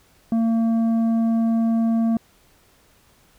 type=tone with tanh clipping; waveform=sine; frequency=227.5 Hz; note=A#3; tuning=42 cents flat; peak=-18 dBFS; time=0.32-2.17 s; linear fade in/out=2 ms; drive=7 dB; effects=pink hiss -57 dBFS RMS until 3.38 s